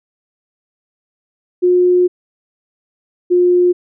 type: tone pair in turn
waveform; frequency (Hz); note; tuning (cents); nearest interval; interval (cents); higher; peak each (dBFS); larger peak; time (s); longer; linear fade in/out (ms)
sine; 359.3 / 356.4; F4 / F4; +49 / +35; unison; 14; first; -8; neither; 1.62-2.08 / 3.3-3.73; first; 20
effects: none